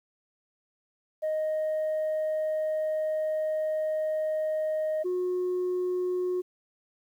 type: tone pair in turn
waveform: sine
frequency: 622.3 / 362.8 Hz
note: D#5 / F#4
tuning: 0 / -34 cents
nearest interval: major sixth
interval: 934 cents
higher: first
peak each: -24 dBFS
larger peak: neither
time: 1.22-5.04 / 5.04-6.42 s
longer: first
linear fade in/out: 20 ms
effects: tanh soft clip ceiling -24 dBFS + 10-bit